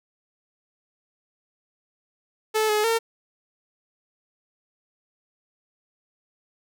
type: tone with pitch steps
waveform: sawtooth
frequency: 434.7 / 423.5 / 455.6 Hz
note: A4 / G#4 / A#4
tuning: -21 / +34 / -40 cents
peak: -16 dBFS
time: 2.54-2.99 s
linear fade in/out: 20 ms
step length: 150 ms
effects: none